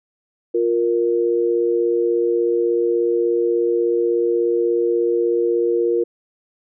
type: tone pair together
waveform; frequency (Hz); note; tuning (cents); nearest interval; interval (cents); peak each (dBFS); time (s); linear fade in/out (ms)
sine; 351.4 / 467.9; F4 / A#4; +11 / +6; perfect fourth; 495; -18; 0.54-6.04; 10
effects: none